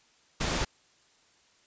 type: noise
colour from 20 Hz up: pink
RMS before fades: -29 dBFS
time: 0.4-0.65 s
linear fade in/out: 10 ms
effects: white hiss -64 dBFS RMS until 1.66 s + resampled to 16000 Hz